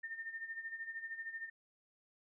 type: tone with tremolo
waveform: sine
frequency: 1814 Hz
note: A#6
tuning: 48 cents flat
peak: -39 dBFS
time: 0.03-1.5 s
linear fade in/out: 10 ms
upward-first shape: sine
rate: 13 Hz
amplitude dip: 70%
effects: none